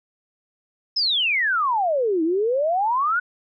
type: exponential two-way sweep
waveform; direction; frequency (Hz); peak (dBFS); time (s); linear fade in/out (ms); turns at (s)
sine; down then up; 5300 to 311.1 to 1501; -18; 0.96-3.2; 10; 2.23
effects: none